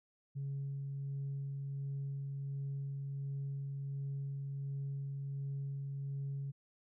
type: tone with tremolo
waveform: sine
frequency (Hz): 138.59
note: C#3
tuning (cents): 0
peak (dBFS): -35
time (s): 0.35-6.52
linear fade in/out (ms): 20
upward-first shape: sine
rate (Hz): 1.4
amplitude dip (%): 25
effects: tanh soft clip ceiling -34 dBFS